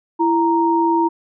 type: tone pair together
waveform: sine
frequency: 333.6 / 932.3 Hz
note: E4 / A#5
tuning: +21 / 0 cents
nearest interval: octave + tritone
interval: 1779 cents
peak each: -16 dBFS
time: 0.19-1.09 s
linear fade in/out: 20 ms
effects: none

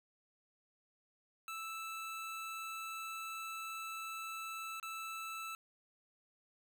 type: tone with dropouts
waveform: 25% pulse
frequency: 1318.5 Hz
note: E6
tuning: in tune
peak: -38 dBFS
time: 1.48-5.55 s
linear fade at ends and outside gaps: 1 ms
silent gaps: 4.799-4.828 s
effects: none

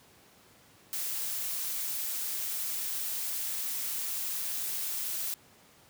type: noise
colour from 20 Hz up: blue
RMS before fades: -34 dBFS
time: 0.93-5.34 s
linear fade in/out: 0 ms
effects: pink hiss -59 dBFS RMS until 5.89 s + high-pass 100 Hz 12 dB/octave

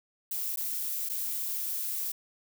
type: noise with dropouts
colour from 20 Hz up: violet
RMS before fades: -33 dBFS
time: 0.31-2.12 s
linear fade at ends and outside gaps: 5 ms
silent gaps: 0.56-0.572 / 1.09-1.096 s
effects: none

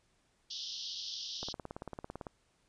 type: band-pass noise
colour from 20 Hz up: white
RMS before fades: -42 dBFS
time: 0.5-1.53 s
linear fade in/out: 10 ms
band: 3000 to 5700 Hz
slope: 96 dB/octave
type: click train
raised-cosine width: 1 ms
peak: -27 dBFS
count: 16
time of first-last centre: 1.43-2.268 s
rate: 17.9 Hz
effects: pink hiss -73 dBFS RMS until 2.68 s + resampled to 22050 Hz

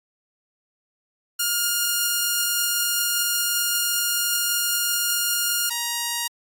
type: tone pair in turn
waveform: 5% pulse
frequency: 1416 / 945.1 Hz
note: F6 / A#5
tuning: +23 / +24 cents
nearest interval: perfect fifth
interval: 699 cents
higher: first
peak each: -9 / -12 dBFS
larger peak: first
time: 1.39-5.7 / 5.7-6.28 s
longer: first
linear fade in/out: 10 ms
effects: AAC 64 kbps

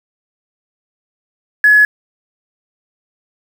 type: tone with quantisation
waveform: sine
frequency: 1695 Hz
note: G#6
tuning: 35 cents sharp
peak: -5 dBFS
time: 1.64-1.85 s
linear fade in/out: 2 ms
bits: 5
effects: none

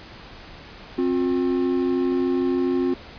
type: tone pair together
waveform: triangle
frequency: 264.6 / 357.6 Hz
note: C4 / F4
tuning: +20 / +41 cents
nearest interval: perfect fourth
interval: 521 cents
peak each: -20 dBFS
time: 0.98-2.94 s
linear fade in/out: 5 ms
effects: pink hiss -42 dBFS RMS until 3.18 s + resampled to 11025 Hz

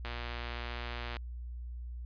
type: click train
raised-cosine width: 0.3 ms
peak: -24 dBFS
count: 134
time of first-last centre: 0.05-1.168 s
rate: 119 Hz
effects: added 60 Hz sine -39 dBFS peak until 2.05 s + resampled to 11025 Hz

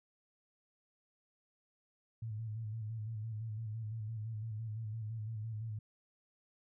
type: tone with vibrato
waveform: sine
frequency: 110 Hz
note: A2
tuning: in tune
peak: -38 dBFS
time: 2.22-5.79 s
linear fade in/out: 5 ms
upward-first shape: square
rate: 5.9 Hz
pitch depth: 52 cents each way
effects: none

